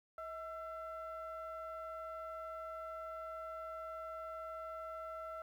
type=ring-modulated tone; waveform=triangle; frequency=349.2 Hz; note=F4; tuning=in tune; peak=-38 dBFS; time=0.18-5.42 s; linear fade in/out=2 ms; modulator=991 Hz; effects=12-bit